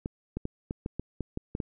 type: clicks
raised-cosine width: 3 ms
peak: -19 dBFS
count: 10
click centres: 0.059 / 0.37 / 0.454 / 0.709 / 0.861 / 0.996 / 1.207 / 1.374 / 1.551 / 1.602 s
effects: none